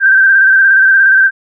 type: tone with vibrato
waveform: sine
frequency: 1568 Hz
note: G6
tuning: in tune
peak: -4 dBFS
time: 0-1.31 s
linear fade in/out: 50 ms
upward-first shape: square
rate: 17 Hz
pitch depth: 32 cents each way
effects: none